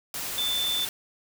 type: tone in noise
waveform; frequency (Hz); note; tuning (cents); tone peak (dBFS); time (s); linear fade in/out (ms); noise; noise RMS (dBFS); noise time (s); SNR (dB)
sine; 3534; A7; +7; -25; 0.38-0.85; 2; white; -33; 0.14-0.89; +5
effects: none